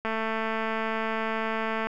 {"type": "click train", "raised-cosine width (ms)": 0.5, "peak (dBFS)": -15, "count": 405, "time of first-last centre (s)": [0.05, 1.87], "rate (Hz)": 222, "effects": []}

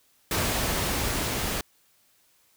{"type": "noise with level ramp", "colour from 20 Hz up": "pink", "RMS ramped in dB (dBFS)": [-26, -29], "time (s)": [0.31, 1.61], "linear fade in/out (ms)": 2, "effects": ["white hiss -64 dBFS RMS until 2.56 s"]}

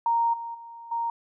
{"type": "tone with level steps", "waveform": "sine", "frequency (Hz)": 930, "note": "A#5", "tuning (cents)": -4, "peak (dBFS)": [-20, -32, -40, -25], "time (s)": [0.06, 1.1], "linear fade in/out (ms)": 2, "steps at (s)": [0.33, 0.54, 0.91], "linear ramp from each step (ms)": 10, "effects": []}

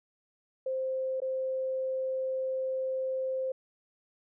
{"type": "tone with dropouts", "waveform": "sine", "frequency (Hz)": 523.3, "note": "C5", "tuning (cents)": 0, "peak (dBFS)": -29, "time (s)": [0.66, 3.52], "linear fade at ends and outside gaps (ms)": 5, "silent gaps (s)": [1.203, 1.218], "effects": []}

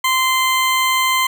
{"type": "tone", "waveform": "20% pulse", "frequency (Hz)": 1039, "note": "C6", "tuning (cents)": -12, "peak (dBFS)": -9, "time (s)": [0.04, 1.27], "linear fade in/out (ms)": 5, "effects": []}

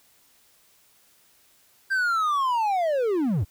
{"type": "linear sweep", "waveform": "triangle", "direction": "down", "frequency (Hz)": [1589, 73], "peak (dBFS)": -19, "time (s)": [1.9, 3.45], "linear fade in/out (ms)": 20, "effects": ["white hiss -60 dBFS RMS until 3.5 s"]}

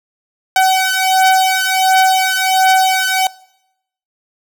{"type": "beating tone pair", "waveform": "sawtooth", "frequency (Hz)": [756, 757.4], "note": ["F#5", "F#5"], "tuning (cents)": [37, 40], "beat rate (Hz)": 1.4, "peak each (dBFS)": -10, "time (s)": [0.56, 3.27], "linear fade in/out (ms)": 2, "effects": ["noise-tail reverb RT60 0.8 s tail -21 dB re dry"]}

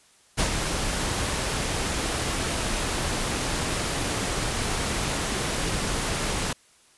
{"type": "noise with ADSR envelope", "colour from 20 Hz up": "pink", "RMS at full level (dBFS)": -22, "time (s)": [0.37, 6.53], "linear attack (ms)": 25, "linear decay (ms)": 90, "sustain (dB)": -5, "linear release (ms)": 5, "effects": ["white hiss -58 dBFS RMS until 6.97 s", "resampled to 24000 Hz"]}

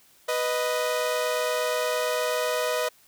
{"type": "tone pair together", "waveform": "sawtooth", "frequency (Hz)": [493.9, 622.3], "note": ["B4", "D#5"], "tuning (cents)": [0, 0], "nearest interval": "major third", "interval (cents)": 400, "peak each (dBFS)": -23, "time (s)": [0.28, 2.89], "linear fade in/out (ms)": 10, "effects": ["white hiss -58 dBFS RMS until 3.07 s"]}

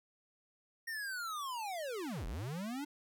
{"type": "linear two-way sweep", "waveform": "square", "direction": "down then up", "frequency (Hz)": [1864.7, 34.65, 300.8], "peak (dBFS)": -39, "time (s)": [0.87, 2.85], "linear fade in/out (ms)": 10, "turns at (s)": 2.26, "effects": []}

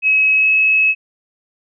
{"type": "tone with pitch glide", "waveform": "sine", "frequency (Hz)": [2561, 2577], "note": ["D#7", "E7"], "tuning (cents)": [49, -40], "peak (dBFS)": -10, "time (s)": [0.02, 0.95], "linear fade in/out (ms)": 50, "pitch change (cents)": 11, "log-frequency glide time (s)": [0.35, 0.48], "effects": []}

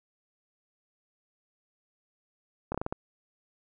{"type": "slowing click train", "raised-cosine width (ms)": 1, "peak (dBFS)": -17, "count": 6, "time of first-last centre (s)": [2.72, 2.925], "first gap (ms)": 25, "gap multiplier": 1.25, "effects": []}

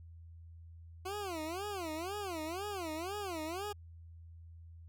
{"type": "tone with vibrato", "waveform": "20% pulse", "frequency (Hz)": 359.2, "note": "F4", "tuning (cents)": 49, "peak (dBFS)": -33, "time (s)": [1.05, 3.73], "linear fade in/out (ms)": 10, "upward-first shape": "sine", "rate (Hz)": 2, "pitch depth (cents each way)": 260, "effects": ["added 83 Hz sine -50 dBFS peak until 4.88 s"]}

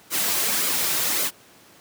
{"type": "noise with flanger", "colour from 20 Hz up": "white", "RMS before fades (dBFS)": -23, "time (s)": [0.1, 1.31], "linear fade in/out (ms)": 50, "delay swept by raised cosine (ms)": [1.1, 4.2], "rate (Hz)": 1.8, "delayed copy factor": -0.55, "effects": ["pink hiss -51 dBFS RMS until 1.8 s", "high-pass 150 Hz 12 dB/octave"]}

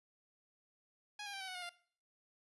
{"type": "tone with pitch steps", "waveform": "10% pulse", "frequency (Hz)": [830.6, 807, 784, 761.7, 740, 718.9, 698.4], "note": ["G#5", "G#5", "G5", "G5", "F#5", "F5", "F5"], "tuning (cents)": [0, -50, 0, -50, 0, 50, 0], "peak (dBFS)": -35, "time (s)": [1.19, 1.694], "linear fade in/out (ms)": 5, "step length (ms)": 72, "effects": ["noise-tail reverb RT60 0.5 s tail -19 dB re dry", "resampled to 24000 Hz"]}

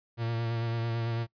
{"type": "tone with vibrato", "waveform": "45% pulse", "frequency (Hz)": 115.6, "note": "A#2", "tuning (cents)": -14, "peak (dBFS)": -29, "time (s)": [0.17, 1.27], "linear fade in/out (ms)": 50, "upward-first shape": "sine", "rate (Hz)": 9, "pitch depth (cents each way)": 26, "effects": ["noise-tail reverb RT60 0.1 s tail -23 dB re dry", "resampled to 11025 Hz"]}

